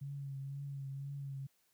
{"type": "tone with vibrato", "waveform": "sine", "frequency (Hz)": 138.59, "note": "C#3", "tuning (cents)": 0, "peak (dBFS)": -40, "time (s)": [0.01, 1.47], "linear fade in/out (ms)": 10, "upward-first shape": "triangle", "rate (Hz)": 2, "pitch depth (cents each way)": 39, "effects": ["white hiss -75 dBFS RMS until 1.73 s"]}